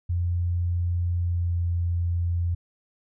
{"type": "tone with pitch glide", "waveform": "sine", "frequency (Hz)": [87.31, 86.36], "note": ["F2", "F2"], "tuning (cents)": [0, -19], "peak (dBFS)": -22, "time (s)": [0.09, 2.55], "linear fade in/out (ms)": 10, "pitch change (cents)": -19, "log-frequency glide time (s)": [1.18, 1.6], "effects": []}